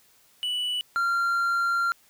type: tone pair in turn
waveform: triangle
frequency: 2960 / 1382.5 Hz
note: F#7 / F6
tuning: 0 / -18 cents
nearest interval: octave + minor second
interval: 1318 cents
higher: first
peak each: -24 / -20 dBFS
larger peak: second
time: 0.43-0.81 / 0.96-1.92 s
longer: second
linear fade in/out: 0 ms
effects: white hiss -60 dBFS RMS until 2.09 s